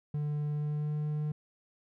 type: tone with pitch glide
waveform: triangle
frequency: 148.3 to 150.54 Hz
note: D3 to D3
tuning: +17 to +43 cents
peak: -28 dBFS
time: 0.14-1.32 s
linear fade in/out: 5 ms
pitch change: +26 cents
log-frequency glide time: 0.5-1.02 s
effects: none